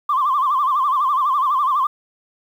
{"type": "tone with vibrato", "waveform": "sine", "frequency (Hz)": 1108.7, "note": "C#6", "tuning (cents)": 0, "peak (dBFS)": -14, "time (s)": [0.09, 1.87], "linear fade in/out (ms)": 5, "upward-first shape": "sine", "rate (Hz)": 12, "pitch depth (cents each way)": 140, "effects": ["tanh soft clip ceiling -10 dBFS", "8-bit"]}